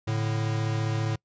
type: tone pair together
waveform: square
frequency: 110.1 / 145.11 Hz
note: A2 / D3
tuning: +2 / -20 cents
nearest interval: perfect fourth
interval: 478 cents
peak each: -27 / -32 dBFS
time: 0.07-1.16 s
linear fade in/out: 10 ms
effects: noise-tail reverb RT60 0.1 s tail -25 dB re dry + resampled to 16000 Hz